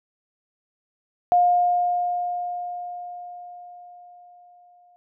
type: tone with exponential decay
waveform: sine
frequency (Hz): 710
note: F5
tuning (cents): +28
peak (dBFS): -13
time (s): 1.32-4.96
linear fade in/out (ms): 0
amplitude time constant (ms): 790
effects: none